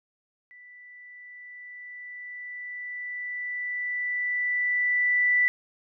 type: tone with level ramp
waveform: sine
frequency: 1975.5 Hz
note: B6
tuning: in tune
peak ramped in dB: -47 to -18 dBFS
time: 0.51-5.48 s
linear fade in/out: 0 ms
effects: none